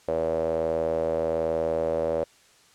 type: tone with band-pass filter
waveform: sawtooth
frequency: 81.2 Hz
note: E2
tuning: 26 cents flat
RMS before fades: -26 dBFS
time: 0.08-2.24 s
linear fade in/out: 0 ms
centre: 540 Hz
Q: 8
effects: white hiss -57 dBFS RMS until 2.74 s + low-pass 8000 Hz 12 dB/octave